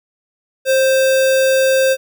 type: tone with sample-and-hold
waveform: sine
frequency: 530 Hz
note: C5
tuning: 22 cents sharp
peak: -10 dBFS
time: 0.65-1.97 s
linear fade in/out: 50 ms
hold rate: 2100 Hz
effects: none